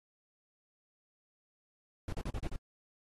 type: noise bursts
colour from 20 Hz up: brown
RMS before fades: -36 dBFS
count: 6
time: 2.08-2.561 s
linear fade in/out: 2 ms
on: 46 ms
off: 41 ms
effects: AAC 32 kbps